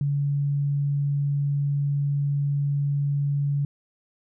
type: tone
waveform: sine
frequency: 142.4 Hz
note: C#3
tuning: 47 cents sharp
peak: -21 dBFS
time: 0.01-3.65 s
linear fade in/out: 2 ms
effects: none